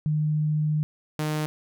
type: tone pair in turn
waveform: sine / sawtooth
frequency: 152.4 / 153.16 Hz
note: D#3 / D#3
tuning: -36 / -27 cents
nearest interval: unison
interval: 9 cents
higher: second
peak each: -21 dBFS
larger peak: neither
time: 0.06-0.83 / 1.19-1.46 s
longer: first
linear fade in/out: 0 ms
effects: none